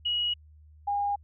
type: tone pair in turn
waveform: sine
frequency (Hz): 2905 / 811.9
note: F#7 / G#5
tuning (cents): -32 / -39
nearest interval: octave + minor seventh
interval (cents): 2207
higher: first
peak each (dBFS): -25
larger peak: neither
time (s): 0.05-0.34 / 0.87-1.16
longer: neither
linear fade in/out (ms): 10
effects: added 76 Hz sine -51 dBFS peak until 1.23 s